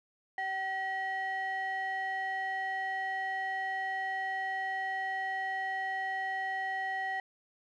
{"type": "ring-modulated tone", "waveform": "triangle", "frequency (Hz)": 575, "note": "D5", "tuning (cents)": -37, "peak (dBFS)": -27, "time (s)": [0.38, 7.2], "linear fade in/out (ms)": 2, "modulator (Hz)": 1340, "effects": []}